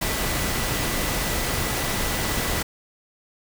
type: tone in noise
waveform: sine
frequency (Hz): 1975.5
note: B6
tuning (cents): 0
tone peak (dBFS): -36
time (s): 0.01-2.63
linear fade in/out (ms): 10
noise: pink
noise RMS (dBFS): -25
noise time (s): 0.01-2.63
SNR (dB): -14
effects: none

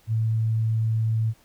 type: tone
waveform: sine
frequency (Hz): 111.5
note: A2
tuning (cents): +23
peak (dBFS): -20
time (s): 0.07-1.34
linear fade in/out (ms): 50
effects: pink hiss -59 dBFS RMS until 1.44 s

